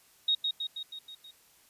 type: tone with echo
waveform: sine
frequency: 3753 Hz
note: A#7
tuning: 11 cents sharp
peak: -23 dBFS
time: 0.28-0.35 s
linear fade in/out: 5 ms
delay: 160 ms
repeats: 6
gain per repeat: -4 dB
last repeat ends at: 1.31 s
effects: white hiss -62 dBFS RMS until 1.69 s + resampled to 32000 Hz